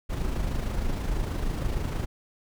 brown noise with amplitude modulation, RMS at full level -26 dBFS, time 0.09-2.06 s, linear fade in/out 20 ms, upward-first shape sine, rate 26.3 Hz, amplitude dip 45%, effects none

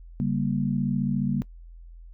sine chord, G diminished, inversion second, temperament just, 141.12 / 196 / 235.2 Hz, Db3 / G3 / Bb3, +31 / 0 / +16 cents, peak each -27 dBFS, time 0.2-1.42 s, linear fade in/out 0 ms, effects noise-tail reverb RT60 0.1 s tail -21 dB re dry + added 42 Hz sine -42 dBFS peak until 2.13 s

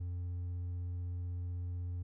sine tone with hard clipping, 88.4 Hz, F2, 22 cents sharp, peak -37 dBFS, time 0-2.03 s, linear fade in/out 10 ms, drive 2 dB, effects none

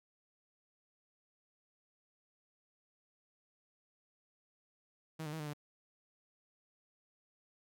sawtooth tone with pitch steps, 158.9 / 150.1 / 159.7 / 150.4 / 147.5 Hz, D#3 / D3 / D#3 / D3 / D3, +37 / +38 / +45 / +42 / +8 cents, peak -36 dBFS, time 5.19-5.535 s, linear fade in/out 10 ms, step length 69 ms, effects none

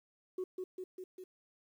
sine tone with echo, 370 Hz, F#4, in tune, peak -33 dBFS, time 0.38-0.44 s, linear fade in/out 5 ms, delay 200 ms, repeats 4, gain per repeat -3 dB, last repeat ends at 1.24 s, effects tanh soft clip ceiling -32 dBFS + 11-bit

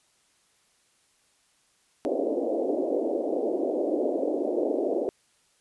pink band-pass noise, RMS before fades -27 dBFS, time 2.05-5.09 s, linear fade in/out 0 ms, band 280 to 640 Hz, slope 48 dB/octave, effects white hiss -66 dBFS RMS until 5.6 s + resampled to 24000 Hz

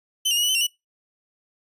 sawtooth tone with pitch steps, 3049 / 2818 / 2894 / 2952 / 3049 / 2757 / 2949 Hz, G7 / F7 / F#7 / F#7 / G7 / F7 / F#7, -49 / +15 / -39 / -5 / -49 / -23 / -6 cents, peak -16 dBFS, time 0.25-0.67 s, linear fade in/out 10 ms, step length 60 ms, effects noise-tail reverb RT60 0.2 s tail -23 dB re dry + resampled to 32000 Hz

